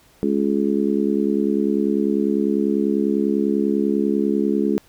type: harmonic tone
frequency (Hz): 70.1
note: C#2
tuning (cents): +20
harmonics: 3 / 4 / 5 / 6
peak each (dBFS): -21 / -22 / -23 / -24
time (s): 0.23-4.78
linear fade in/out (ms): 0
effects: pink hiss -54 dBFS RMS until 4.88 s